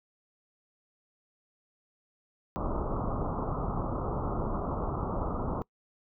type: low-pass noise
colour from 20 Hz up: pink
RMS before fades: -32 dBFS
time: 2.56-5.62 s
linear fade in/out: 0 ms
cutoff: 1300 Hz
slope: 96 dB/octave
effects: noise-tail reverb RT60 0.1 s tail -24 dB re dry